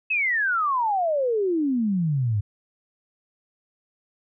sine exponential sweep, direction down, 2636 to 98 Hz, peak -20 dBFS, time 0.1-2.41 s, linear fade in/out 10 ms, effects none

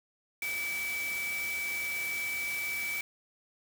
sine tone in noise, 2300 Hz, D7, 37 cents flat, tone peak -32 dBFS, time 0.42-3.01 s, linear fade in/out 2 ms, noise white, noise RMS -41 dBFS, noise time 0.42-3.01 s, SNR +6 dB, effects none

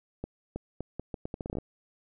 accelerating click train, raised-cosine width 2 ms, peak -21 dBFS, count 14, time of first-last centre 0.24-1.585 s, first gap 320 ms, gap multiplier 0.77, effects none

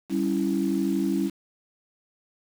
sine chord, C# diminished, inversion second, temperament equal, 196 / 277.2 / 329.6 Hz, G3 / C#4 / E4, 0 / 0 / 0 cents, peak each -26 dBFS, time 0.09-1.31 s, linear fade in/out 50 ms, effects tanh soft clip ceiling -13 dBFS + 7-bit

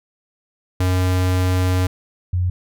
square / sine tone pair in turn, 91.8 / 89.91 Hz, F#2 / F#2, -13 / -49 cents, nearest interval unison, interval 36 cents, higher first, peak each -16 dBFS, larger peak neither, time 0.8-1.87 / 2.33-2.5 s, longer first, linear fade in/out 5 ms, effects none

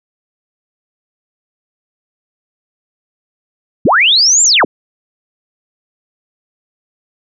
sine linear two-way sweep, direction up then down, 107 to 7500 to 107 Hz, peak -6 dBFS, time 3.85-4.65 s, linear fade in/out 5 ms, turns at 4.43 s, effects none

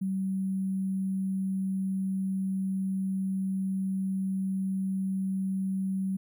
sine tone with sample-and-hold, 191.1 Hz, G3, 44 cents flat, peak -27 dBFS, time 0.01-6.17 s, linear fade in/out 10 ms, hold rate 11025 Hz, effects none

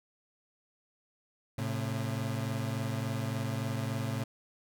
30% pulse tone pair together, 110.4 / 133.9 Hz, A2 / C3, +6 / +40 cents, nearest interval minor third, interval 334 cents, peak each -31 / -33 dBFS, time 1.58-4.24 s, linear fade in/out 5 ms, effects none

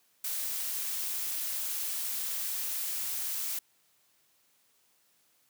blue noise, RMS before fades -34 dBFS, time 0.24-3.59 s, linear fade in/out 5 ms, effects white hiss -69 dBFS RMS until 5.49 s + high-pass 100 Hz 12 dB/octave

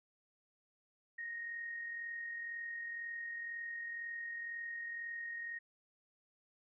sine tone with amplitude modulation, 1864.7 Hz, A#6, in tune, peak -39 dBFS, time 1.18-5.59 s, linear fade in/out 10 ms, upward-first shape sine, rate 42 Hz, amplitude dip 35%, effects none

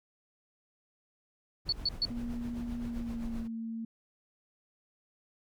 brown noise with tremolo, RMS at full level -39 dBFS, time 1.65-3.48 s, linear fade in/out 20 ms, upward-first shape sine, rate 7.7 Hz, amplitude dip 55%
sine tone bursts, 4435 Hz, C#8, in tune, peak -26 dBFS, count 3, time 1.69-2.052 s, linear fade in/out 2 ms, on 34 ms, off 130 ms
sine tone with pitch glide, 238 to 226.6 Hz, A#3 to A#3, +36 to -49 cents, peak -35 dBFS, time 2.1-3.85 s, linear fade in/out 5 ms, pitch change -85 cents, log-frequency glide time 2.79-3.56 s
effects none

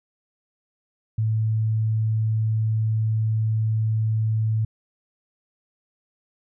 sine tone, 110 Hz, A2, in tune, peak -19 dBFS, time 1.18-4.65 s, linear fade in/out 5 ms, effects none

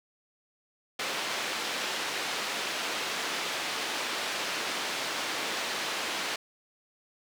white band-pass noise, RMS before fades -33 dBFS, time 0.99-6.36 s, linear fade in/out 5 ms, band 270 to 3800 Hz, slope 12 dB/octave, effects none

